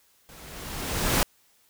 pink noise with level ramp, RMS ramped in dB -48 to -21 dBFS, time 0.29-1.23 s, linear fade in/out 0 ms, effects white hiss -63 dBFS RMS until 1.69 s

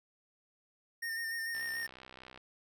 square tone with vibrato, 1826 Hz, A#6, 36 cents flat, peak -36 dBFS, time 1.02-1.87 s, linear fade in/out 10 ms, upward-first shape square, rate 6.8 Hz, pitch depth 22 cents each way
click train, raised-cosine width 0.3 ms, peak -34 dBFS, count 54, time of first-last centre 1.55-2.376 s, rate 64.2 Hz
effects none

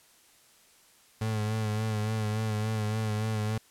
35% pulse tone with vibrato, 108.2 Hz, A2, 29 cents flat, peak -26 dBFS, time 1.21-3.58 s, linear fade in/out 5 ms, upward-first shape sine, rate 3.5 Hz, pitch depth 39 cents each way, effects white hiss -60 dBFS RMS until 3.7 s + low-pass 12000 Hz 12 dB/octave

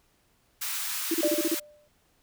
white high-pass noise, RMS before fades -32 dBFS, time 0.61-1.6 s, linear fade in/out 10 ms, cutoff 1000 Hz, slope 24 dB/octave
sine tone bursts, 329.6 Hz, E4, in tune, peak -23 dBFS, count 7, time 1.11-1.546 s, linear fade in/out 5 ms, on 34 ms, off 33 ms
sine tone with exponential decay, 595 Hz, D5, 22 cents sharp, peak -22 dBFS, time 1.23-1.88 s, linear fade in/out 2 ms, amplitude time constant 140 ms
effects pink hiss -67 dBFS RMS until 2.22 s

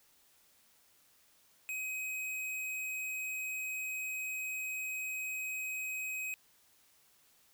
square tone, 2528 Hz, D#7, 27 cents sharp, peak -37 dBFS, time 1.69-6.34 s, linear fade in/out 0 ms, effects white hiss -67 dBFS RMS until 7.53 s

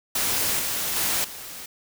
white noise with level steps, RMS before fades -24 / -27 / -24 / -38 dBFS, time 0.15-1.66 s, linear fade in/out 5 ms, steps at 0.59 / 0.96 / 1.24 s, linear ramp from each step 5 ms, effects none

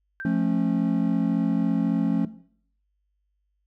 sine tone with exponential decay, 1568 Hz, G6, in tune, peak -30 dBFS, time 0.2-0.63 s, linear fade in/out 0 ms, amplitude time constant 93 ms
triangle chord, F augmented, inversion none, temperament just, 174.61 / 218.3 / 272.8 Hz, F3 / A3 / C#4, 0 / -13 / -28 cents, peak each -23 dBFS, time 0.25-2.25 s, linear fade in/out 2 ms
effects noise-tail reverb RT60 0.6 s tail -17 dB re dry + added 50 Hz sine -70 dBFS peak until 3.66 s

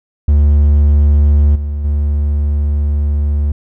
triangle tone with level steps, 73 Hz, D2, 10 cents flat, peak -4 / -14 / -9 dBFS, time 0.28-3.52 s, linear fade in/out 5 ms, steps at 1.55 / 1.84 s, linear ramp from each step 10 ms, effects none

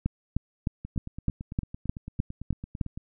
two click trains, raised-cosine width 5 ms, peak -13 / -24 dBFS, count 10 / 20, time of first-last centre 0.06-2.812 / 0.85-2.975 s, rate 3.27 / 8.94 Hz, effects none

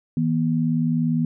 sine tone pair together, 160.58 / 240.6 Hz, E3 / B3, -45 / -45 cents, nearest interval perfect fifth, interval 700 cents, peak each -21 dBFS, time 0.17-1.25 s, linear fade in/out 2 ms, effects none

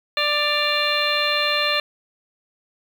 harmonic tone with a mistuned harmonic, 591 Hz, D5, 11 cents sharp, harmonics 1 / 2 / 3 / 4 / 5 / 6 / 7, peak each -26 / -26 / -26 / -26 / -26 / -26 / -26 dBFS, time 0.17-1.8 s, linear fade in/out 2 ms, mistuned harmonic 5, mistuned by -95 cents, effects 7-bit

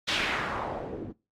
white noise with low-pass filter sweep, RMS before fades -32 dBFS, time 0.07-1.13 s, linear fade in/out 20 ms, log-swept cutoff 3800 to 260 Hz, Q 2, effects noise-tail reverb RT60 0.3 s tail -23 dB re dry + AAC 48 kbps

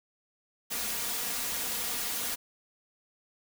white noise with comb filter, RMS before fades -33 dBFS, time 0.7-2.36 s, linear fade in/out 20 ms, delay 4.2 ms, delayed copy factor +0.6, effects none

